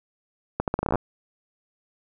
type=accelerating click train; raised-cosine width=1 ms; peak=-9 dBFS; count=12; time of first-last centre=0.6-0.956 s; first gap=78 ms; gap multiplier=0.8; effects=none